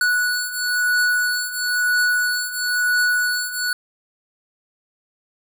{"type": "beating tone pair", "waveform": "square", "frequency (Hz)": [1472, 1473], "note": ["F#6", "F#6"], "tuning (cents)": [-9, -8], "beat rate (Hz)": 1, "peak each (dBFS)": [-24, -20], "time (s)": [0.01, 3.73], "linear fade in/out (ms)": 2, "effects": []}